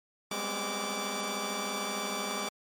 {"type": "tone cluster", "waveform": "10% pulse", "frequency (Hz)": [192.8, 206, 249.5, 264.5, 1162], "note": ["G3", "G#3", "B3", "C4", "D6"], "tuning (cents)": [-28, -14, 18, 19, -19], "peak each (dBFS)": [-35, -28, -34, -35, -27], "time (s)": [0.31, 2.49], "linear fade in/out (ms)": 5, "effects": ["MP3 64 kbps"]}